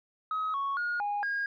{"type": "tone with pitch steps", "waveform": "sine", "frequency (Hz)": [1271, 1108, 1434, 821, 1628], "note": ["D#6", "C#6", "F6", "G#5", "G#6"], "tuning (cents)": [36, -1, 45, -20, -35], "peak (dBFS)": -27, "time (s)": [0.31, 1.46], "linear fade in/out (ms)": 2, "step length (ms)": 230, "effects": ["tanh soft clip ceiling -26 dBFS"]}